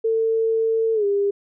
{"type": "tone with pitch glide", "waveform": "sine", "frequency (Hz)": [448.8, 402.2], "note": ["A4", "G4"], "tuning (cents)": [34, 44], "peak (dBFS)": -17, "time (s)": [0.04, 1.31], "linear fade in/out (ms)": 10, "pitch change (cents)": -190, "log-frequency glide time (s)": [0.94, 1.05], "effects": []}